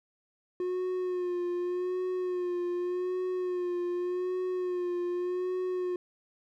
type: tone with vibrato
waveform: triangle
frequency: 360 Hz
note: F#4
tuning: 47 cents flat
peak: -27 dBFS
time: 0.6-5.96 s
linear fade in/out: 2 ms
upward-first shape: sine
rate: 0.85 Hz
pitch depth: 37 cents each way
effects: none